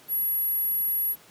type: tone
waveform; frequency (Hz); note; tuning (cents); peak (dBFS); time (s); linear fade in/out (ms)
sine; 11430; F9; +39; -23; 0.08-1.16; 50
effects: pink hiss -53 dBFS RMS until 1.3 s + high-pass 150 Hz 12 dB/octave